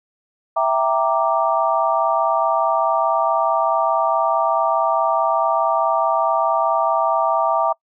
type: chord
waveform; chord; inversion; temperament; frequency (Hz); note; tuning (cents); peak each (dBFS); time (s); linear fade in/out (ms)
sine; E half-diminished seventh; none; equal; 659.3 / 784 / 932.3 / 1174.7; E5 / G5 / Bb5 / D6; 0 / 0 / 0 / 0; -19 / -22 / -21 / -21; 0.56-7.73; 10
effects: noise-tail reverb RT60 0.1 s tail -26 dB re dry